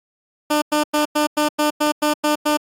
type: tone bursts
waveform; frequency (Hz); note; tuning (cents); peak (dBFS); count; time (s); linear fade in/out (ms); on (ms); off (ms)
15% pulse; 299.6; D4; +35; -9; 10; 0.5-2.573; 10; 120; 97
effects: AAC 64 kbps